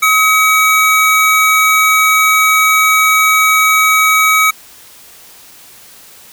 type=tone pair together; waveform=square; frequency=1274 / 2268 Hz; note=D#6 / C#7; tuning=+41 / +39 cents; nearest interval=minor seventh; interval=998 cents; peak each=-11 dBFS; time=0.02-4.51 s; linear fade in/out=10 ms; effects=white hiss -39 dBFS RMS until 6.32 s